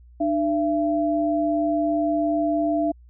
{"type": "tone pair together", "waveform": "sine", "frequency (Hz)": [300.7, 674.3], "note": ["D4", "E5"], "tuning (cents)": [41, 39], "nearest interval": "octave + major second", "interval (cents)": 1398, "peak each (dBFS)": [-22, -22], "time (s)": [0.2, 2.92], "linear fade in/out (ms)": 10, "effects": ["added 60 Hz sine -46 dBFS peak until 3.09 s"]}